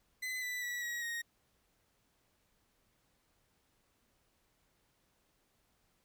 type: tone with pitch steps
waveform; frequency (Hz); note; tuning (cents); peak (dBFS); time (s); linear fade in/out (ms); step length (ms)
40% pulse; 2023 / 1983.7 / 1945.1 / 1907.3 / 1870.2; B6 / B6 / B6 / A#6 / A#6; +41 / +7 / -27 / +39 / +5; -36; 0.22-1.22; 10; 200
effects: pink hiss -75 dBFS RMS until 6.04 s